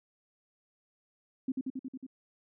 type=tone with echo; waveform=sine; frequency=261.6 Hz; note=C4; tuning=in tune; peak=-28 dBFS; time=1.48-1.52 s; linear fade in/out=5 ms; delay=91 ms; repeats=6; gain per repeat=-2 dB; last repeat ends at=2.066 s; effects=none